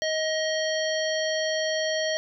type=harmonic tone with a mistuned harmonic; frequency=629 Hz; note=D#5; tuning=19 cents sharp; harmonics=1 / 3 / 5 / 7 / 9; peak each=-26 / -31 / -33 / -34 / -36 dBFS; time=0.02-2.17 s; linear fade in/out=0 ms; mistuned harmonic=5; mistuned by=+22 cents; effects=none